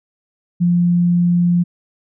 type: tone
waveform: sine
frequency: 174.61 Hz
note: F3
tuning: in tune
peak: -11 dBFS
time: 0.6-1.64 s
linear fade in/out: 20 ms
effects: none